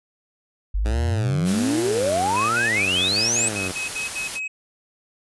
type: exponential sweep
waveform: sine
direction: up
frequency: 45.31 to 8372 Hz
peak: -19 dBFS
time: 0.74-3.49 s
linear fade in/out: 10 ms
type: tone with vibrato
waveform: 10% pulse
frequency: 103.83 Hz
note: G#2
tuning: in tune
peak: -19 dBFS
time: 0.85-3.72 s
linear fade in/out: 5 ms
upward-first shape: sine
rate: 1.3 Hz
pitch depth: 230 cents each way
type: noise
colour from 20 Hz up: white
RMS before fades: -30 dBFS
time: 1.44-4.4 s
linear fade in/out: 50 ms
type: tone bursts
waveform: triangle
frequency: 2551 Hz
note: D#7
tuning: 43 cents sharp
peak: -24 dBFS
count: 11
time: 2.36-4.48 s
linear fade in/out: 10 ms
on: 130 ms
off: 69 ms
effects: resampled to 24000 Hz